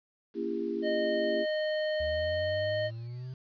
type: chord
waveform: sine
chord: A# diminished seventh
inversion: none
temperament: just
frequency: 233.1 / 279.7 / 335.6 / 402.8 Hz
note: A#3 / C#4 / E4 / G4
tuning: 0 / +16 / +31 / +47 cents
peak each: -37 / -39 / -34 / -34 dBFS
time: 0.34-1.46 s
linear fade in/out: 50 ms
type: tone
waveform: square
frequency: 616 Hz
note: D#5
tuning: 17 cents flat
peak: -29 dBFS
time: 0.82-2.91 s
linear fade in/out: 50 ms
type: linear sweep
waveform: triangle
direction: up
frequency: 73.42 to 130.81 Hz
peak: -35 dBFS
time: 2-3.34 s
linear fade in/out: 5 ms
effects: resampled to 11025 Hz + 10-bit